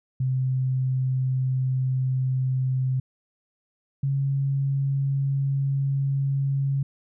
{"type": "tone pair in turn", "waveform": "sine", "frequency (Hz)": [130, 137.63], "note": ["C3", "C#3"], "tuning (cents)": [-11, -12], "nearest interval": "minor second", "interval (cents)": 99, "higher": "second", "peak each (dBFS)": -21, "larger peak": "neither", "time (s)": [[0.2, 3], [4.03, 6.83]], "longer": "neither", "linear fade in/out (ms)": 5, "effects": []}